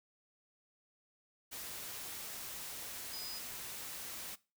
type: tone in noise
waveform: sine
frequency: 4978 Hz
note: D#8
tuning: in tune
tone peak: -43 dBFS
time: 3.12-3.4 s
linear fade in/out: 20 ms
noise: white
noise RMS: -45 dBFS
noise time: 1.51-4.36 s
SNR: -1 dB
effects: noise-tail reverb RT60 0.3 s tail -20 dB re dry